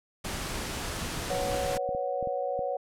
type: noise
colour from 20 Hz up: pink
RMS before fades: -34 dBFS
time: 0.24-1.78 s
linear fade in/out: 10 ms
type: chord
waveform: sine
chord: B suspended second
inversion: none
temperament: equal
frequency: 493.9 / 554.4 / 740 Hz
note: B4 / C#5 / F#5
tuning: 0 / 0 / 0 cents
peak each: -34 / -31 / -33 dBFS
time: 1.3-2.77 s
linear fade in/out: 5 ms
type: clicks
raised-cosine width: 3 ms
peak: -28 dBFS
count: 6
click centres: 1.544 / 1.891 / 1.949 / 2.227 / 2.273 / 2.592 s
effects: low-pass 11000 Hz 12 dB/octave